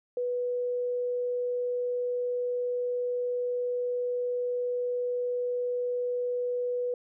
sine tone, 491.5 Hz, B4, 8 cents flat, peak -27 dBFS, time 0.17-6.94 s, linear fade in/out 2 ms, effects none

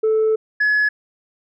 sine tone pair in turn, 437.9 / 1697.8 Hz, A4 / G#6, -8 / +38 cents, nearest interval octave + major seventh, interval 2346 cents, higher second, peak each -12 dBFS, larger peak neither, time 0.03-0.36 / 0.6-0.89 s, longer first, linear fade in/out 10 ms, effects tanh soft clip ceiling -12 dBFS

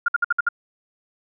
sine tone bursts, 1410 Hz, F6, 16 cents sharp, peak -15 dBFS, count 6, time 0.06-0.488 s, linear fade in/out 5 ms, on 23 ms, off 58 ms, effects none

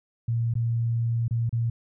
sine tone with dropouts, 116.3 Hz, A#2, 4 cents flat, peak -22 dBFS, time 0.28-1.7 s, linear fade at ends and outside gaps 5 ms, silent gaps 0.539-0.553 / 1.281-1.309 / 1.494-1.527 s, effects none

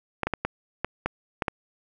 clicks, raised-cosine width 0.5 ms, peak -10 dBFS, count 8, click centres 0.233 / 0.27 / 0.337 / 0.45 / 0.846 / 1.06 / 1.422 / 1.482 s, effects none

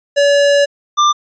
square tone pair in turn, 570 / 1188.4 Hz, C#5 / D6, +48 / +20 cents, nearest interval octave + minor second, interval 1272 cents, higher second, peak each -9 dBFS, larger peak neither, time 0.16-0.66 / 0.97-1.13 s, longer first, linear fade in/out 20 ms, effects resampled to 16000 Hz

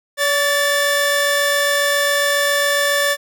sawtooth tone pair together, 570.9 / 1760 Hz, D5 / A6, -49 / 0 cents, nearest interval octave + perfect fifth, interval 1949 cents, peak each -14 dBFS, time 0.17-3.17 s, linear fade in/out 50 ms, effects none

